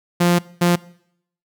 sawtooth tone bursts at uneven times, 174.6 Hz, F3, in tune, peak -9 dBFS, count 2, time 0.2-0.39 / 0.61-0.76 s, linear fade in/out 10 ms, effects noise-tail reverb RT60 0.7 s tail -22 dB re dry

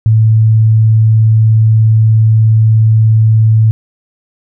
sine tone, 110.4 Hz, A2, 6 cents sharp, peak -4 dBFS, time 0.06-3.71 s, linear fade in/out 0 ms, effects none

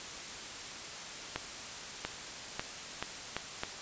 accelerating click train, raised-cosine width 0.3 ms, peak -17 dBFS, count 6, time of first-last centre 1.36-3.635 s, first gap 690 ms, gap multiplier 0.79, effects white hiss -43 dBFS RMS until 3.81 s + resampled to 16000 Hz

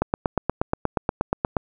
click train, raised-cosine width 1 ms, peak -6 dBFS, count 14, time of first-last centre 0.02-1.568 s, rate 8.4 Hz, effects none

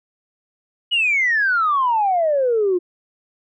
sine exponential sweep, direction down, 2960 to 346.6 Hz, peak -14 dBFS, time 0.91-2.79 s, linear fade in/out 20 ms, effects tanh soft clip ceiling -10 dBFS

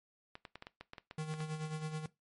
clicks, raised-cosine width 0.3 ms, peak -30 dBFS, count 11, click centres 0.354 / 0.452 / 0.556 / 0.624 / 0.669 / 0.81 / 0.934 / 0.982 / 1.111 / 1.339 / 1.405 s
square tone with tremolo, 155.56 Hz, D#3, in tune, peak -36 dBFS, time 1.18-2.06 s, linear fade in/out 2 ms, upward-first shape sine, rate 9.3 Hz, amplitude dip 60%
effects noise-tail reverb RT60 0.2 s tail -19 dB re dry + MP3 48 kbps

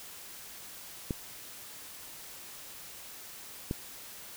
clicks, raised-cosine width 3 ms, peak -18 dBFS, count 2, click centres 1.108 / 3.711 s, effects white hiss -47 dBFS RMS until 4.36 s

